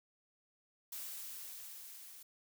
blue noise with level ramp, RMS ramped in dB -44 to -54 dBFS, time 0.92-2.23 s, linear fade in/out 5 ms, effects none

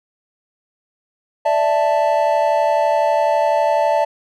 triangle chord, D suspended second, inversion none, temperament equal, 587.3 / 659.3 / 880 Hz, D5 / E5 / A5, 0 / 0 / 0 cents, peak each -16 dBFS, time 1.45-4.05 s, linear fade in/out 10 ms, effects none

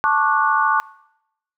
sine chord, D major seventh, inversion second, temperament just, 881 / 1101.2 / 1174.7 / 1468.3 Hz, A5 / C#6 / D6 / F#6, +2 / -12 / 0 / -14 cents, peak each -20 dBFS, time 0.04-0.8 s, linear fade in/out 0 ms, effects noise-tail reverb RT60 0.8 s tail -22 dB re dry

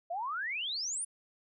sine exponential sweep, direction up, 653 to 9956 Hz, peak -33 dBFS, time 0.1-1.05 s, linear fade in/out 10 ms, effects none

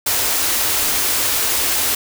white band-stop noise, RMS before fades -18 dBFS, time 0.06-1.95 s, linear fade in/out 5 ms, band 130 to 230 Hz, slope 96 dB/octave, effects none

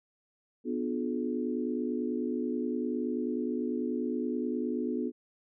sine chord, B diminished seventh, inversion none, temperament just, 246.9 / 296.3 / 355.6 / 426.7 Hz, B3 / D4 / F4 / Ab4, 0 / +15 / +31 / +47 cents, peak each -32 / -36 / -36 / -37 dBFS, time 0.64-5.12 s, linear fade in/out 50 ms, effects none

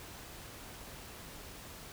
silence, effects pink hiss -49 dBFS RMS until 1.92 s

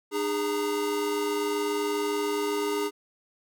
square tone cluster, 302.8 / 410.3 / 929 Hz, D#4 / G#4 / A#5, -47 / -21 / -6 cents, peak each -33 / -28 / -37 dBFS, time 0.11-2.91 s, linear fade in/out 50 ms, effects none

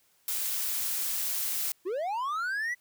blue noise, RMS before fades -31 dBFS, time 0.28-1.72 s, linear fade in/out 2 ms
triangle linear sweep, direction up, 329.6 to 2000 Hz, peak -27 dBFS, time 1.85-2.75 s, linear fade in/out 20 ms
effects white hiss -67 dBFS RMS until 2.8 s

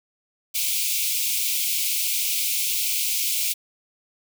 white high-pass noise, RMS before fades -24 dBFS, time 0.54-3.54 s, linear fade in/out 20 ms, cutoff 2200 Hz, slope 96 dB/octave, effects none

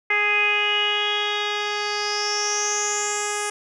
10% pulse tone with low-pass filter sweep, 415.3 Hz, G#4, in tune, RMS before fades -23 dBFS, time 0.1-3.5 s, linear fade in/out 5 ms, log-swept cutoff 2200 to 8700 Hz, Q 8.1, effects none

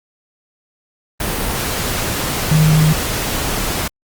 sine tone in noise, 155.56 Hz, D#3, in tune, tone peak -9 dBFS, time 2.51-2.93 s, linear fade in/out 5 ms, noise pink, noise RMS -20 dBFS, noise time 1.2-3.88 s, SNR +8 dB, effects Opus 32 kbps

